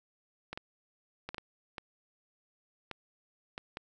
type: clicks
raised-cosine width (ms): 0.3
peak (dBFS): -23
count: 9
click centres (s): 0.53 / 0.575 / 1.29 / 1.345 / 1.382 / 1.782 / 2.913 / 3.579 / 3.771
effects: none